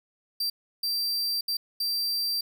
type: tone bursts at uneven times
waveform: 45% pulse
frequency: 4700 Hz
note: D8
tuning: 1 cent sharp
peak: -25 dBFS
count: 4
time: 0.4-0.5 / 0.83-1.41 / 1.48-1.57 / 1.8-2.41 s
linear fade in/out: 5 ms
effects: none